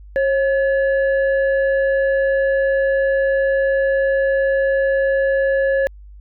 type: tone pair together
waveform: sine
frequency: 542 / 1708.9 Hz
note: C#5 / G#6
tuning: -39 / +49 cents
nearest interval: octave + minor sixth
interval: 1988 cents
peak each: -14 / -22 dBFS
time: 0.16-5.87 s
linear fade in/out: 0 ms
effects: tanh soft clip ceiling -7 dBFS + added 50 Hz sine -37 dBFS peak until 6.2 s

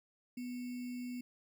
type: tone with sample-and-hold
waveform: sine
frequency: 246.9 Hz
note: B3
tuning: in tune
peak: -39 dBFS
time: 0.37-1.21 s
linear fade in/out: 5 ms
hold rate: 2450 Hz
effects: none

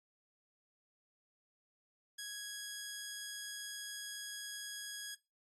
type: tone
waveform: 10% pulse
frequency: 1661.2 Hz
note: G#6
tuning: in tune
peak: -34 dBFS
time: 2.18-5.15 s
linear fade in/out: 10 ms
effects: noise-tail reverb RT60 0.3 s tail -23 dB re dry + AAC 32 kbps

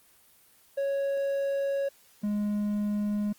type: tone pair in turn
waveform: triangle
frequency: 554 / 207.5 Hz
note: C#5 / G#3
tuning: -1 / -1 cents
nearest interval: octave + perfect fourth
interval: 1700 cents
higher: first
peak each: -24 dBFS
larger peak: neither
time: 0.77-1.89 / 2.23-3.33 s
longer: first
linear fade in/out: 10 ms
effects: white hiss -60 dBFS RMS until 3.38 s + Opus 24 kbps

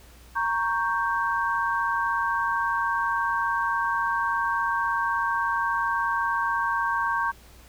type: chord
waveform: sine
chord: G diminished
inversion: first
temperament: equal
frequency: 932.3 / 1108.7 / 1568 Hz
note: Bb5 / Db6 / G6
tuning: 0 / 0 / 0 cents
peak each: -27 dBFS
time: 0.35-7.32 s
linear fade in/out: 20 ms
effects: added 60 Hz sine -50 dBFS peak until 7.68 s + pink hiss -53 dBFS RMS until 7.68 s

